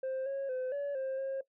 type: tone with pitch steps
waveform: sine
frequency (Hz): 525 / 548 / 512 / 569 / 530 / 538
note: C5 / C#5 / C5 / C#5 / C5 / C5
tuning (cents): +6 / -20 / -38 / +45 / +22 / +48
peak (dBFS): -30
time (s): 0.03-1.41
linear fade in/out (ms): 5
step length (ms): 230
effects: noise-tail reverb RT60 0.1 s tail -19 dB re dry + tanh soft clip ceiling -32 dBFS